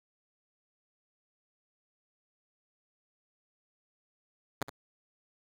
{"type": "tone with echo", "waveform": "5% pulse", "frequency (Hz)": 138.6, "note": "C#3", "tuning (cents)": 0, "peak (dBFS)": -19, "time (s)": [4.61, 4.63], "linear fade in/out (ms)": 5, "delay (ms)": 67, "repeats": 1, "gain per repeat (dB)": -11, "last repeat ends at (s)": 4.697, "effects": []}